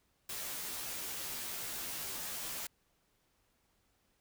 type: noise with comb filter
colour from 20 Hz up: white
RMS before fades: -41 dBFS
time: 0.29-2.67 s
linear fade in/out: 5 ms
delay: 14 ms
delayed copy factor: -0.75
effects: pink hiss -75 dBFS RMS until 4.2 s